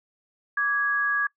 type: tone pair together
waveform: sine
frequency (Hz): 1161.2 / 1661.2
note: D6 / G#6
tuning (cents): -20 / 0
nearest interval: tritone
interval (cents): 620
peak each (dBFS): -28 / -22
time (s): 0.57-1.27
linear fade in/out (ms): 5
effects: noise-tail reverb RT60 0.1 s tail -22 dB re dry